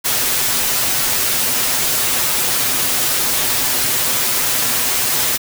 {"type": "noise with comb filter", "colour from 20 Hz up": "white", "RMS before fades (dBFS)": -17, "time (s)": [0.04, 5.38], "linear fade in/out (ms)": 20, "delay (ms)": 8, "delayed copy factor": 0.6, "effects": []}